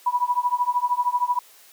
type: tone with tremolo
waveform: sine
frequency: 980 Hz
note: B5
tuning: 14 cents flat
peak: -15 dBFS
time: 0.06-1.39 s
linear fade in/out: 5 ms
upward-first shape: triangle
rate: 13 Hz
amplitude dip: 100%
effects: white hiss -51 dBFS RMS until 1.72 s + high-pass 400 Hz 12 dB/octave